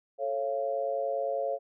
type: chord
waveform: sine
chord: A augmented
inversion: none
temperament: just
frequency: 440 / 550 / 687.5 Hz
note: A4 / C#5 / E#5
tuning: 0 / -14 / -27 cents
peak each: -36 / -30 / -33 dBFS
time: 0.18-1.59 s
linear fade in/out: 50 ms
effects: none

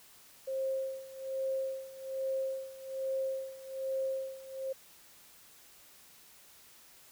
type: tone with tremolo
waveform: sine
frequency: 532 Hz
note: C5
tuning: 29 cents sharp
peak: -30 dBFS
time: 0.47-4.73 s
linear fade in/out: 10 ms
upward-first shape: sine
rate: 1.2 Hz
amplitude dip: 85%
effects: white hiss -58 dBFS RMS until 7.11 s

